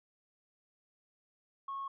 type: tone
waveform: sine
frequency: 1095 Hz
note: C#6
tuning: 22 cents flat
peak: -36 dBFS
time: 1.68-1.88 s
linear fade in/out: 5 ms
effects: tanh soft clip ceiling -33 dBFS